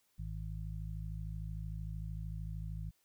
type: harmonic tone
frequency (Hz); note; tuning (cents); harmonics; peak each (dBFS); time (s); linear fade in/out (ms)
53.2; G#1; +42; 1 / 2 / 3; -41 / -44 / -45; 0.18-2.91; 20
effects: white hiss -75 dBFS RMS until 3.04 s